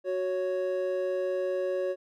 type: tone pair together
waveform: triangle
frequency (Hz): 370 / 554.8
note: F#4 / C#5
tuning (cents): 0 / +1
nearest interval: perfect fifth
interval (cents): 701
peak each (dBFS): -29 / -27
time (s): 0.04-1.96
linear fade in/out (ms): 50
effects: none